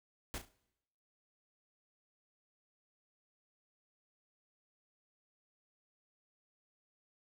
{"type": "noise with echo", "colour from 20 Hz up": "pink", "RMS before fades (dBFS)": -41, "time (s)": [0.34, 0.38], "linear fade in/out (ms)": 0, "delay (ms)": 35, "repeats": 4, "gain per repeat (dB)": -9, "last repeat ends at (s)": 0.52, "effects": ["noise-tail reverb RT60 0.9 s tail -22 dB re dry"]}